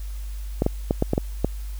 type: clicks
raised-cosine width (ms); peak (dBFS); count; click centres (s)
2; -6; 7; 0.621 / 0.664 / 0.909 / 1.024 / 1.134 / 1.179 / 1.446
effects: added 50 Hz sine -29 dBFS peak until 1.79 s + white hiss -49 dBFS RMS until 1.79 s